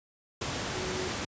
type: tone in noise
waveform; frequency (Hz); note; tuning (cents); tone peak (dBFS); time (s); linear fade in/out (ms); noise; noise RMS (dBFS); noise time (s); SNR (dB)
sine; 370; F#4; 0; -36; 0.75-1.08; 5; pink; -33; 0.41-1.25; -6
effects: high-pass 80 Hz 12 dB/octave + resampled to 16000 Hz